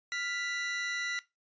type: tone pair together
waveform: sawtooth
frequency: 1396.9 / 1975.5 Hz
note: F6 / B6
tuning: 0 / 0 cents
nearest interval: tritone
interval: 600 cents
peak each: -36 / -30 dBFS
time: 0.12-1.19 s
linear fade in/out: 0 ms
effects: noise-tail reverb RT60 0.2 s tail -17 dB re dry + resampled to 16000 Hz